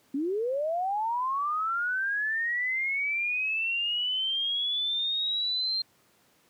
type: linear sweep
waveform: sine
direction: up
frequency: 262.5 to 4188 Hz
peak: -26 dBFS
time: 0.14-5.82 s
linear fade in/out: 5 ms
effects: pink hiss -64 dBFS RMS until 6.49 s + high-pass 150 Hz 12 dB/octave